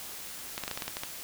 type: clicks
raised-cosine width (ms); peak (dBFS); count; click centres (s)
0.2; -16; 9; 0.579 / 0.637 / 0.679 / 0.713 / 0.775 / 0.822 / 0.88 / 0.969 / 1.035
effects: white hiss -42 dBFS RMS until 1.23 s